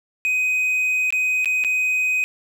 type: tone with dropouts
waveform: triangle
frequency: 2509 Hz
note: D#7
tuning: 14 cents sharp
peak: -16 dBFS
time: 0.25-2.24 s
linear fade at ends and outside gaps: 0 ms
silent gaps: 1.105-1.125 / 1.446-1.457 / 1.639-1.647 s
effects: none